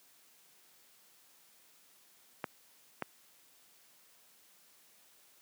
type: clicks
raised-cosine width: 0.5 ms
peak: -19 dBFS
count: 2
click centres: 2.442 / 3.023 s
effects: white hiss -64 dBFS RMS until 5.41 s + high-pass 150 Hz 12 dB/octave